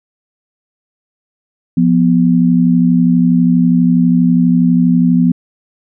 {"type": "tone pair together", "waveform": "sine", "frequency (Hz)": [174.61, 246.9], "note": ["F3", "B3"], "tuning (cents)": [0, 0], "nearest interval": "tritone", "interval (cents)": 600, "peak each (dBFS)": -10, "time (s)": [1.77, 5.32], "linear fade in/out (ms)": 5, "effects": []}